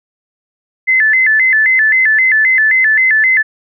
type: tone with vibrato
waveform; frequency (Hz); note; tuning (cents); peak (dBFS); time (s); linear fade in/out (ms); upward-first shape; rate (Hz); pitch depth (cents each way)
sine; 1894; A#6; +27; -7; 0.87-3.43; 20; square; 3.8; 140
effects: none